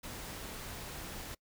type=noise; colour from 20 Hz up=pink; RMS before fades=-44 dBFS; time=0.03-1.35 s; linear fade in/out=10 ms; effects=noise-tail reverb RT60 0.1 s tail -24 dB re dry